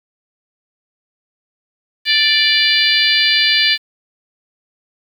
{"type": "harmonic tone", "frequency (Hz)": 587.3, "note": "D5", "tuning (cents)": 0, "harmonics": [3, 4, 5, 6, 7, 8], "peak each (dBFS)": [-18, -18, -18, -18, -18, -18], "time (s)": [2.05, 3.78], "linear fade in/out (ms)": 50, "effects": ["7-bit"]}